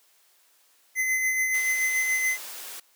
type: tone with tremolo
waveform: square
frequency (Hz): 2044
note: C7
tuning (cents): -41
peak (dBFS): -22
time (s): 0.95-2.38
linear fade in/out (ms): 50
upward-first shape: sine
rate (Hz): 7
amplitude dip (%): 35
type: noise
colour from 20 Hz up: white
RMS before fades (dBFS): -39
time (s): 1.54-2.8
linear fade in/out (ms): 5
effects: white hiss -62 dBFS RMS until 2.95 s + high-pass 400 Hz 12 dB/octave